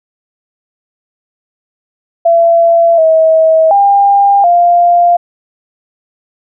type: tone with pitch steps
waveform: sine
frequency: 674 / 642 / 801 / 697 Hz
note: E5 / E5 / G5 / F5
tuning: +38 / -46 / +37 / -4 cents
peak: -4 dBFS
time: 2.25-5.17 s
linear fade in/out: 10 ms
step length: 730 ms
effects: none